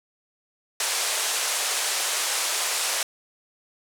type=band-pass noise; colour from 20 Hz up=white; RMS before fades=-26 dBFS; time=0.8-3.03 s; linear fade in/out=2 ms; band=470 to 9900 Hz; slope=24 dB/octave; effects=none